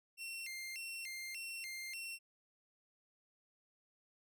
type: tone with vibrato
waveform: sawtooth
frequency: 2391 Hz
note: D7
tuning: 30 cents sharp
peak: -40 dBFS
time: 0.17-2.19 s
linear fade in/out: 50 ms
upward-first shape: square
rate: 1.7 Hz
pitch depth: 220 cents each way
effects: none